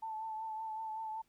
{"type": "tone with vibrato", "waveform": "sine", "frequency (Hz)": 880, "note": "A5", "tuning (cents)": 0, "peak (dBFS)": -38, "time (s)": [0.02, 1.22], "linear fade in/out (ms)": 10, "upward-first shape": "triangle", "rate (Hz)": 5.3, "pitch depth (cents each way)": 34, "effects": ["pink hiss -75 dBFS RMS until 1.28 s"]}